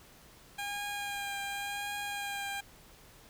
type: tone with vibrato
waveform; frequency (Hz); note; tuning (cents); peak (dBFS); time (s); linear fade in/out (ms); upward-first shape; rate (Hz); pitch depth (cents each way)
15% pulse; 808; G#5; -48; -29; 0.58-2.61; 10; triangle; 0.91; 21
effects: pink hiss -57 dBFS RMS until 3.29 s